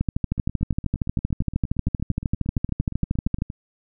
two click trains, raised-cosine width 5 ms, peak -19 / -9 dBFS, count 28 / 45, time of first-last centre 0.38-3.501 / 0.01-3.421 s, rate 8.65 / 12.9 Hz, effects none

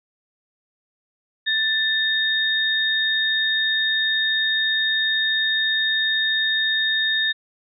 sine tone pair together, 1768 / 3703 Hz, A6 / A#7, +8 / -12 cents, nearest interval octave + minor second, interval 1280 cents, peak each -21 dBFS, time 1.46-7.33 s, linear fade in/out 20 ms, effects none

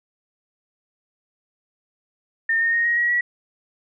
sine tone with pitch steps, 1817 / 1839.2 / 1861.6 / 1884.3 / 1907.3 / 1930.6 Hz, A#6 / A#6 / A#6 / A#6 / A#6 / B6, -45 / -24 / -3 / +18 / +39 / -40 cents, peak -17 dBFS, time 2.49-3.21 s, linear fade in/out 5 ms, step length 120 ms, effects none

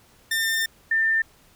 sawtooth / sine tone pair in turn, 1802 / 1794.2 Hz, A6 / A6, +41 / +33 cents, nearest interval unison, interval 8 cents, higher first, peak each -18 / -18 dBFS, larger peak neither, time 0.31-0.66 / 0.91-1.22 s, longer first, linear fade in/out 5 ms, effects pink hiss -56 dBFS RMS until 1.55 s

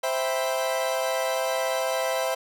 40% pulse chord, C major seventh, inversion none, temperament equal with one note detuned, 523.3 / 659.3 / 789.4 / 987.8 Hz, C5 / E5 / G5 / B5, 0 / 0 / +12 / 0 cents, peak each -27 / -27 / -33 / -33 dBFS, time 0.03-2.35 s, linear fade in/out 10 ms, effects none

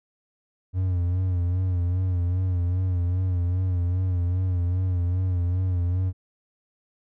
triangle tone with vibrato, 90.2 Hz, F#2, 44 cents flat, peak -19 dBFS, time 0.73-6.13 s, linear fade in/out 50 ms, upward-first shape sine, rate 2.5 Hz, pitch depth 62 cents each way, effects none

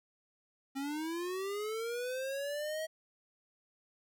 square linear sweep, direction up, 267.1 to 641 Hz, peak -36 dBFS, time 0.75-2.87 s, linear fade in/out 20 ms, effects none

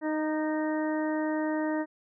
harmonic tone with a mistuned harmonic, 309.7 Hz, D#4, 8 cents flat, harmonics 1 / 2 / 3 / 4 / 5 / 6, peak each -28 / -33 / -37 / -45 / -43 / -40 dBFS, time 0.01-1.86 s, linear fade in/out 50 ms, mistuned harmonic 4, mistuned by -22 cents, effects none

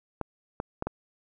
clicks, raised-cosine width 1 ms, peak -16 dBFS, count 4, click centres 0.213 / 0.601 / 0.824 / 0.87 s, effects none

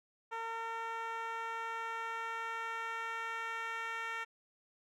10% pulse tone with band-pass filter sweep, 455.3 Hz, A#4, 41 cents flat, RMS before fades -40 dBFS, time 0.31-4.25 s, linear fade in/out 20 ms, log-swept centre 950 to 1700 Hz, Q 1.3, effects none

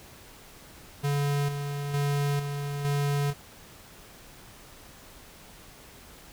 square tone with tremolo, 143 Hz, D3, 46 cents flat, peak -25 dBFS, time 1.03-3.34 s, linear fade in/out 20 ms, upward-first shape square, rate 1.1 Hz, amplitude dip 50%, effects pink hiss -50 dBFS RMS until 6.32 s

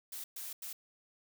blue noise bursts at uneven times, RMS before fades -43 dBFS, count 3, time 0.12-0.24 / 0.36-0.53 / 0.62-0.73 s, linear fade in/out 5 ms, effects none

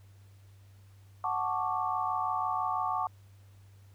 sine chord, D major seventh, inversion first, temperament equal, 740 / 880 / 1108.7 / 1174.7 Hz, F#5 / A5 / C#6 / D6, 0 / 0 / 0 / 0 cents, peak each -34 dBFS, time 1.24-3.07 s, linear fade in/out 2 ms, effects added 98 Hz sine -53 dBFS peak until 3.94 s + pink hiss -67 dBFS RMS until 3.94 s

